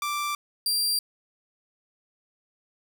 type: tone pair in turn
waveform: sawtooth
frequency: 1174.7 / 4725 Hz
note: D6 / D8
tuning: 0 / +10 cents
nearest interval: 2 octaves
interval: 2410 cents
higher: second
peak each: -23 / -20 dBFS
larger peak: second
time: 0.02-0.35 / 0.66-0.99 s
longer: neither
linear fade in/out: 2 ms
effects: none